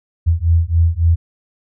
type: beating tone pair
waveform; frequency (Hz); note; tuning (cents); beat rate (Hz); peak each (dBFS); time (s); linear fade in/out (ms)
sine; 81.8 / 85.4; E2 / F2; -13 / -38; 3.6; -14; 0.26-1.16; 20
effects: none